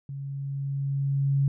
sine tone with level ramp, 138.59 Hz, C#3, in tune, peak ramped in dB -33 to -19 dBFS, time 0.09-1.48 s, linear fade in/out 2 ms, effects none

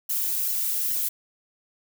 violet noise with flanger, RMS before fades -26 dBFS, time 0.09-1.09 s, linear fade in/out 10 ms, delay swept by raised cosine 0.81 to 2.91 ms, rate 2.4 Hz, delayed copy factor -0.65, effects none

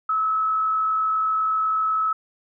sine tone with frequency modulation, 1294 Hz, E6, 32 cents flat, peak -19 dBFS, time 0.09-2.13 s, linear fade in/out 5 ms, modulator 47.8 Hz, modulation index 0.36, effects none

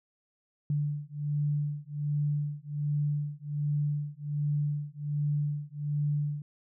sine beating tone pair, 146.2 / 147.5 Hz, D3 / D3, -7 / +8 cents, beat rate 1.3 Hz, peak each -31 dBFS, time 0.7-6.42 s, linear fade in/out 2 ms, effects none

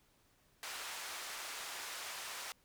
pink band-pass noise, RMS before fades -45 dBFS, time 0.63-2.52 s, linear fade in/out 0 ms, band 950 to 11000 Hz, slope 12 dB/octave, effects pink hiss -71 dBFS RMS until 2.64 s

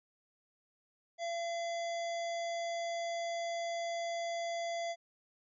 harmonic tone, 680 Hz, F5, 46 cents flat, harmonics 1 / 3 / 5 / 7 / 9 / 10, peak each -35 / -45 / -49 / -52 / -54 / -55 dBFS, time 1.18-4.96 s, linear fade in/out 50 ms, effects none

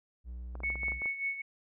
triangle tone, 60.6 Hz, B1, 32 cents flat, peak -37 dBFS, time 0.24-1.02 s, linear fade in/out 50 ms
clicks, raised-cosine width 1 ms, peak -31 dBFS, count 10, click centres 0.554 / 0.604 / 0.635 / 0.702 / 0.756 / 0.833 / 0.883 / 0.92 / 1.019 / 1.058 s
sine tone with tremolo, 2212 Hz, C#7, 4 cents flat, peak -29 dBFS, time 0.63-1.42 s, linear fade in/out 10 ms, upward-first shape sine, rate 5.1 Hz, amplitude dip 70%
effects none

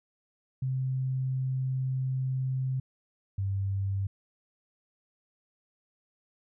sine tone pair in turn, 130.81 / 97.83 Hz, C3 / G2, 0 / -3 cents, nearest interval perfect fourth, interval 503 cents, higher first, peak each -27 dBFS, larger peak neither, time 0.62-2.8 / 3.38-4.07 s, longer first, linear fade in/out 5 ms, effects none

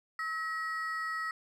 triangle ring-modulated tone, 1600 Hz, G6, 35 cents sharp, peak -28 dBFS, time 0.19-1.31 s, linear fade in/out 2 ms, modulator 308 Hz, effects none

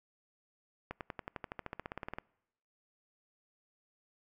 accelerating click train, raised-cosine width 0.5 ms, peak -24 dBFS, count 19, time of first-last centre 0.91-2.185 s, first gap 98 ms, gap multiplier 0.96, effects noise-tail reverb RT60 0.9 s tail -26 dB re dry

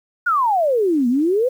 sine exponential two-way sweep, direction down then up, 1480 to 233.1 to 529 Hz, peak -14 dBFS, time 0.26-1.49 s, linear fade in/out 10 ms, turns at 1.08 s, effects 8-bit

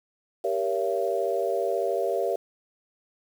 sine chord, G diminished seventh, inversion none, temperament just, 392 / 470.4 / 564.5 / 677.4 Hz, G4 / Bb4 / Db5 / Fb5, 0 / +16 / +31 / +47 cents, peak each -29 dBFS, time 0.44-2.36 s, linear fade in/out 5 ms, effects 8-bit

